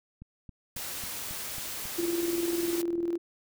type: click train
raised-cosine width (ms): 5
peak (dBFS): -32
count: 7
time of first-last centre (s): 0.22-1.855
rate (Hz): 3.67
type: noise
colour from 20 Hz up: white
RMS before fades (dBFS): -37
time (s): 0.76-2.82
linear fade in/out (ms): 5
type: tone with tremolo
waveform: sine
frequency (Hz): 341.5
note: F4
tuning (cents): -39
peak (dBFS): -25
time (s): 1.98-3.18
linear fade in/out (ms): 10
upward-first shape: square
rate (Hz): 20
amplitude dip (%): 50
effects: none